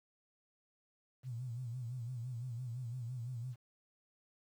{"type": "tone with vibrato", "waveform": "sine", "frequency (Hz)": 121.9, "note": "B2", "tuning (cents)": -22, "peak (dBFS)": -39, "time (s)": [1.23, 3.56], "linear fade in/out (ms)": 50, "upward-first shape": "sine", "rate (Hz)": 5.9, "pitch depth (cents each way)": 110, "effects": ["11-bit"]}